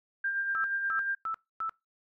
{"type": "tone with tremolo", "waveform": "sine", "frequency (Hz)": 1593, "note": "G6", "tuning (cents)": 27, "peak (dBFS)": -27, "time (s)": [0.24, 1.15], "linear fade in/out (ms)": 5, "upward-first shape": "sine", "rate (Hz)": 8.4, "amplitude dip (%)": 40}
{"type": "tone bursts", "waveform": "sine", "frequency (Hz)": 1318.5, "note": "E6", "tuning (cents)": 0, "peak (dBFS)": -30, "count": 4, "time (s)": [0.55, 1.694], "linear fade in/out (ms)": 0, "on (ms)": 91, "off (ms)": 260}
{"effects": ["noise-tail reverb RT60 0.2 s tail -23 dB re dry"]}